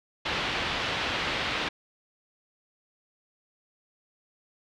white low-pass noise, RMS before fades -30 dBFS, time 0.25-1.69 s, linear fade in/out 10 ms, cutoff 3600 Hz, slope 24 dB/octave, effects none

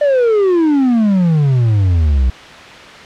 triangle exponential sweep, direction down, 600 to 60.5 Hz, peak -7 dBFS, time 0.01-2.3 s, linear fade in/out 5 ms, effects white hiss -33 dBFS RMS until 3.05 s + low-pass 3000 Hz 12 dB/octave

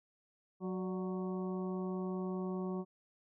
harmonic tone with a mistuned harmonic, 185 Hz, F#3, in tune, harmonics 1 / 2 / 3 / 4 / 5 / 6, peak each -37 / -40 / -50 / -51 / -53 / -51 dBFS, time 0.6-2.85 s, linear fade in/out 50 ms, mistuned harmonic 3, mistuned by +77 cents, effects none

